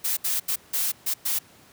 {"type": "noise bursts at uneven times", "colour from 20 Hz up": "blue", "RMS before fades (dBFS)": -25, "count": 6, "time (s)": [[0.04, 0.17], [0.24, 0.4], [0.48, 0.56], [0.73, 0.92], [1.06, 1.14], [1.25, 1.39]], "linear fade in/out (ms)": 10, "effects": ["pink hiss -53 dBFS RMS until 1.72 s", "high-pass 100 Hz 12 dB/octave"]}